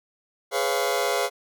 sawtooth chord, C# dominant seventh, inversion second, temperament just, 415.8 / 498.9 / 554.4 / 693 Hz, G#4 / B4 / C#5 / E#5, +2 / +17 / 0 / -14 cents, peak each -24 dBFS, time 0.51-1.3 s, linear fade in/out 50 ms, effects none

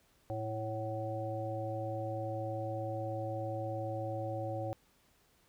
harmonic tone with a mistuned harmonic, 110.4 Hz, A2, 6 cents sharp, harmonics 1 / 3 / 5 / 7, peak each -39 / -43 / -39 / -42 dBFS, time 0.3-4.73 s, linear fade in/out 0 ms, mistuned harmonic 7, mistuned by -41 cents, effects pink hiss -69 dBFS RMS until 5.48 s

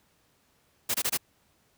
white noise bursts, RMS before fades -27 dBFS, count 4, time 0.89-1.175 s, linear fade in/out 10 ms, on 54 ms, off 23 ms, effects pink hiss -67 dBFS RMS until 1.77 s + high-pass 60 Hz 12 dB/octave

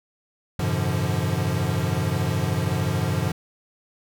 square tone cluster, 92.6 / 106.1 / 126.2 / 147.8 / 173.2 Hz, F#2 / G#2 / B2 / D3 / F3, +2 / +38 / +38 / +11 / -14 cents, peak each -29 dBFS, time 0.59-3.32 s, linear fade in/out 5 ms, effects none

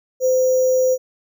sine tone with sample-and-hold, 514 Hz, C5, 31 cents flat, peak -13 dBFS, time 0.2-0.98 s, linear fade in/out 50 ms, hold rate 6300 Hz, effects none

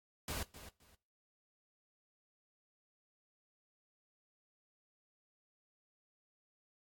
pink noise with echo, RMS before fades -40 dBFS, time 0.28-0.43 s, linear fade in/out 2 ms, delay 260 ms, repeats 2, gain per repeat -13 dB, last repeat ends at 0.95 s, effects noise-tail reverb RT60 0.4 s tail -21 dB re dry + AAC 64 kbps

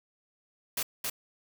white noise with echo, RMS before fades -31 dBFS, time 0.77-0.83 s, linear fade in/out 5 ms, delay 270 ms, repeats 1, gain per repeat -2 dB, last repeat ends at 1.1 s, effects none

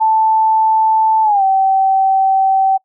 sine tone with pitch glide, 880 to 770.5 Hz, A5 to G5, 0 to -30 cents, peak -9 dBFS, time 0-2.78 s, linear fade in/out 20 ms, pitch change -230 cents, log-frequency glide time 1.23-1.43 s, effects noise-tail reverb RT60 0.1 s tail -25 dB re dry

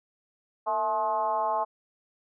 sine tone with frequency modulation, 861 Hz, A5, 38 cents flat, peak -24 dBFS, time 0.66-1.65 s, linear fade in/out 20 ms, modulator 204 Hz, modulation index 1.2, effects none

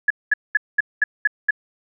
sine tone bursts, 1700 Hz, G#6, 40 cents sharp, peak -12 dBFS, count 7, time 0.08-1.508 s, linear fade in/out 5 ms, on 24 ms, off 210 ms, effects none

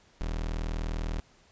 35% pulse tone, 40 Hz, D#1, 49 cents sharp, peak -28 dBFS, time 0.21-1.2 s, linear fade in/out 0 ms, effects pink hiss -61 dBFS RMS until 1.51 s + resampled to 16000 Hz

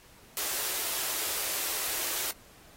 white high-pass noise, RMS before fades -32 dBFS, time 0.37-2.31 s, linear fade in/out 0 ms, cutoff 300 Hz, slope 48 dB/octave, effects pink hiss -56 dBFS RMS until 2.76 s + AAC 48 kbps

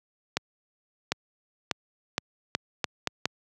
accelerating click train, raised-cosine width 0.2 ms, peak -7 dBFS, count 8, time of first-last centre 0.37-3.256 s, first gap 750 ms, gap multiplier 0.79, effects high-pass 100 Hz 12 dB/octave

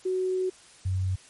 sine tone pair in turn, 371.9 / 93.7 Hz, F#4 / F#2, +9 / +22 cents, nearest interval 2 octaves, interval 2387 cents, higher first, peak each -24 dBFS, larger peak neither, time 0.05-0.5 / 0.85-1.16 s, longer first, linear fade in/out 10 ms, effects white hiss -53 dBFS RMS until 1.29 s + MP3 48 kbps

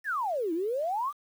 sine exponential two-way sweep, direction down then up, 1864.7 to 314 to 1234 Hz, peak -27 dBFS, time 0.04-1.13 s, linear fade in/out 50 ms, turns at 0.53 s, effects 9-bit

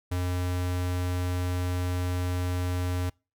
square tone, 90 Hz, F#2, 47 cents flat, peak -27 dBFS, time 0.11-3.1 s, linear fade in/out 10 ms, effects noise-tail reverb RT60 0.3 s tail -26 dB re dry

